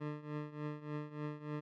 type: tone with tremolo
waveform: 20% pulse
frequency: 149.6 Hz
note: D3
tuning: 32 cents sharp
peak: -32 dBFS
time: 0-1.61 s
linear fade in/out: 20 ms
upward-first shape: triangle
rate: 3.4 Hz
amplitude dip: 85%
effects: low-pass 2000 Hz 12 dB/octave